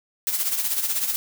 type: noise with tremolo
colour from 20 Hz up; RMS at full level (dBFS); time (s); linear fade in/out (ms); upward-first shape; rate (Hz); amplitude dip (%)
blue; -22; 0.27-1.16; 0; sine; 16; 60
effects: none